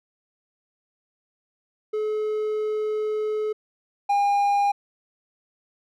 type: tone pair in turn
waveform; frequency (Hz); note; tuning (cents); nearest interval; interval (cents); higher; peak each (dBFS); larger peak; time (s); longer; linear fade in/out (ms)
triangle; 428.3 / 808.5; A4 / G#5; -47 / -47; major seventh; 1100; second; -21 / -16; second; 1.93-3.53 / 4.09-4.72; first; 10
effects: none

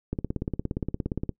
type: click train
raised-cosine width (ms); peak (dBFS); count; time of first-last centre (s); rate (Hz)
3; -15; 21; 0.13-1.293; 17.2
effects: noise-tail reverb RT60 0.1 s tail -23 dB re dry

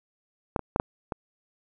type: clicks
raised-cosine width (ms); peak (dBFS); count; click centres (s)
1; -9 / -18 / -9 / -8 / -16; 5; 0.562 / 0.593 / 0.761 / 0.799 / 1.122
effects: none

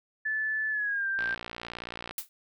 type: tone with pitch glide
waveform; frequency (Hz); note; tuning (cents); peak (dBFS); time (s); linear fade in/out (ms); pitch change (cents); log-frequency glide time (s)
sine; 1741 to 1578.2; A6 to G6; -19 to +11; -27; 0.25-1.35; 10; -170; 0.7-1.07
type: click train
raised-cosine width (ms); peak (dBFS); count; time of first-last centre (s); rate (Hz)
0.3; -21; 55; 1.19-2.11; 58.7
type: noise with exponential decay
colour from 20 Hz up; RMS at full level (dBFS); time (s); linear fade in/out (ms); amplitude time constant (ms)
blue; -29; 2.18-2.29; 2; 23
effects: none

